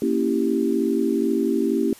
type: chord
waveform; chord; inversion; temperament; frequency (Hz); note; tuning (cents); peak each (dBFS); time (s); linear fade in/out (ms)
sine; A# diminished seventh; none; equal; 233.1 / 277.2 / 329.6 / 392; A#3 / C#4 / E4 / G4; 0 / 0 / 0 / 0; -24; 0.02-1.93; 2
effects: white hiss -47 dBFS RMS until 1.99 s + resampled to 32000 Hz